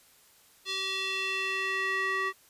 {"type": "tone with band-pass filter sweep", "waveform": "square", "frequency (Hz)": 383.3, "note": "G4", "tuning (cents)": -39, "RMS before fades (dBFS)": -31, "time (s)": [0.65, 2.33], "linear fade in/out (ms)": 50, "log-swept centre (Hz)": [3800, 1600], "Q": 2.7, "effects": ["white hiss -60 dBFS RMS until 2.49 s", "resampled to 32000 Hz"]}